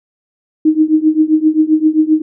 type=tone with tremolo; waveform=sine; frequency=311.8 Hz; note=D#4; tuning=4 cents sharp; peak=-4 dBFS; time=0.65-2.22 s; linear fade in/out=5 ms; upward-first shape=triangle; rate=7.6 Hz; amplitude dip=95%; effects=none